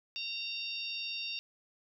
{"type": "harmonic tone", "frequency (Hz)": 921, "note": "A#5", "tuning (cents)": -21, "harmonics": [3, 4, 5, 6], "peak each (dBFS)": [-39, -41, -43, -45], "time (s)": [0.16, 1.39], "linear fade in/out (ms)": 0, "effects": []}